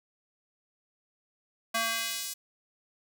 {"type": "tone with high-pass filter sweep", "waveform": "square", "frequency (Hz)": 227, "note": "A#3", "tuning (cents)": -46, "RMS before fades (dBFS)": -32, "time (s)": [1.74, 2.34], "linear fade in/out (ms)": 10, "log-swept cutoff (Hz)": [850, 6500], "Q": 0.76, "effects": ["9-bit"]}